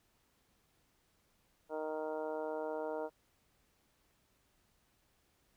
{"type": "harmonic tone", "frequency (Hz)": 155.56, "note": "D#3", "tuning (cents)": 0, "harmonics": [2, 3, 4, 5, 6, 7, 8, 9], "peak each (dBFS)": [-46, -40, -41, -48, -46, -58, -59, -53], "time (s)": [1.69, 3.1], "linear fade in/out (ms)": 50, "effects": ["pink hiss -74 dBFS RMS until 5.56 s"]}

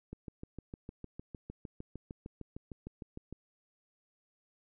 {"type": "click train", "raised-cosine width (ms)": 3, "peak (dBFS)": -30, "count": 22, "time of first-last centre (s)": [0.13, 3.326], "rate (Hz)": 6.57, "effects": []}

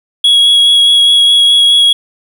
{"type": "tone with vibrato", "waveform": "triangle", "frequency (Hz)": 3331, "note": "G#7", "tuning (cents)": 4, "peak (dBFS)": -3, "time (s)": [0.24, 1.93], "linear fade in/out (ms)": 5, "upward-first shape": "sine", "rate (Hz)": 4.8, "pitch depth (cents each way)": 11, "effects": ["7-bit"]}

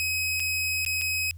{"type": "tone with dropouts", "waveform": "sawtooth", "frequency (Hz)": 2538, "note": "D#7", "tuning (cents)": 34, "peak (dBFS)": -22, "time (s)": [0, 1.31], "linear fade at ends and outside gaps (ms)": 0, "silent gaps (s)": [[0.397, 0.402], [0.85, 0.863], [1.013, 1.018]], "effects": ["added 85 Hz sine -39 dBFS peak until 1.37 s", "white hiss -67 dBFS RMS until 1.37 s"]}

